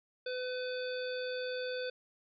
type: harmonic tone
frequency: 504 Hz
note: B4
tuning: 35 cents sharp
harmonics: 1 / 3 / 5 / 7 / 9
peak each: -36 / -43 / -49 / -47 / -47 dBFS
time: 0.26-1.9 s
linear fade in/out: 5 ms
effects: none